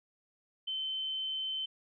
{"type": "tone", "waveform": "sine", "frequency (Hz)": 3076, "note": "G7", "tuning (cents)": -33, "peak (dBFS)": -33, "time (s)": [0.67, 1.66], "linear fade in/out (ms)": 10, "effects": []}